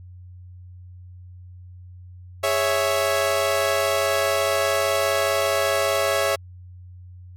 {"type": "chord", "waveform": "sawtooth", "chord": "C# minor", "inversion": "second", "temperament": "equal", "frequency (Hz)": [415.3, 554.4, 659.3], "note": ["G#4", "C#5", "E5"], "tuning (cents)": [0, 0, 0], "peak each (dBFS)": [-24, -18, -19], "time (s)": [2.43, 6.36], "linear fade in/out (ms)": 10, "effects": ["added 90 Hz sine -39 dBFS peak until 7.36 s", "MP3 64 kbps"]}